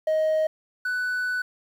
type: tone pair in turn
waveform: triangle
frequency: 627 / 1491.3 Hz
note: D#5 / F#6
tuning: +13 / +13 cents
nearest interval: octave + minor third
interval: 1500 cents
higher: second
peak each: -17 / -22 dBFS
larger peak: first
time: 0.07-0.47 / 0.85-1.42 s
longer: second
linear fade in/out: 5 ms
effects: tanh soft clip ceiling -14 dBFS + 9-bit